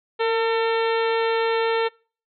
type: harmonic tone with a mistuned harmonic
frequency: 450.5 Hz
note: A4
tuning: 41 cents sharp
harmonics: 1 / 2 / 3 / 4 / 5 / 6 / 7 / 8 / 9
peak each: -20 / -26 / -30 / -32 / -34 / -36 / -37 / -38 / -39 dBFS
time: 0.19-1.89 s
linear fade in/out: 20 ms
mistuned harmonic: 1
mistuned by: +22 cents
effects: noise-tail reverb RT60 0.4 s tail -25 dB re dry